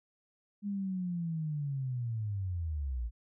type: linear sweep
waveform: sine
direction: down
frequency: 206.2 to 54 Hz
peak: -32 dBFS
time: 0.62-3.11 s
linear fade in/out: 50 ms
effects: none